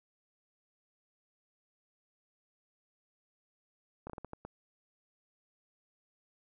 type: slowing click train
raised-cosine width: 1 ms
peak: -28 dBFS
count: 7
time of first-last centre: 4.07-4.45 s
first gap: 27 ms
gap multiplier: 1.34
effects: none